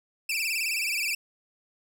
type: tone with vibrato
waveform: sawtooth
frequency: 2488 Hz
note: D#7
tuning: 1 cent flat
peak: -23 dBFS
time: 0.29-1.15 s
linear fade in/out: 5 ms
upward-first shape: sine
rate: 19 Hz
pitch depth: 140 cents each way
effects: 10-bit